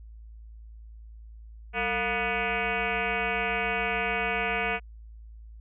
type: tone with frequency modulation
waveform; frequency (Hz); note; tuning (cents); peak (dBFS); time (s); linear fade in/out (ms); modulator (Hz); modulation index
sine; 1480; F#6; 0; -25; 1.73-4.8; 50; 257; 4.5
effects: added 55 Hz sine -43 dBFS peak until 5.6 s